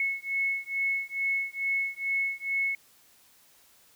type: beating tone pair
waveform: sine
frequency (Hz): 2193 / 2195.3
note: C#7 / C#7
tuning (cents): -19 / -17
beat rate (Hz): 2.3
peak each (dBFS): -30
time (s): 0-2.75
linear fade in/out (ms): 2
effects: white hiss -60 dBFS RMS until 3.95 s